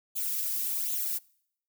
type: noise with flanger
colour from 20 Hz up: violet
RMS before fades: -31 dBFS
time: 0.15-1.19 s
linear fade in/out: 20 ms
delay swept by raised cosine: 0.28 to 2.38 ms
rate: 1.3 Hz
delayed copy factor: +0.7
effects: noise-tail reverb RT60 0.7 s tail -25 dB re dry